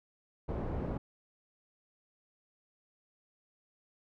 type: low-pass noise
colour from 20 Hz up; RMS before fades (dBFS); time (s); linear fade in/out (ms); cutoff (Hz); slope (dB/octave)
pink; -36; 0.48-0.98; 10; 660; 12
effects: none